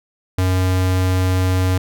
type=tone; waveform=square; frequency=92.5 Hz; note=F#2; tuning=in tune; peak=-15 dBFS; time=0.38-1.78 s; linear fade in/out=5 ms; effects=none